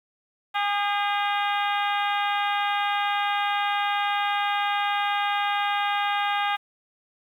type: harmonic tone with a mistuned harmonic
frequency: 408.3 Hz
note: G#4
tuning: 29 cents flat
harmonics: 2 / 3 / 4 / 5 / 6 / 7 / 8 / 9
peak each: -25 / -29 / -31 / -33 / -35 / -36 / -37 / -38 dBFS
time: 0.54-6.57 s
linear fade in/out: 20 ms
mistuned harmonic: 4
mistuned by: -26 cents
effects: 9-bit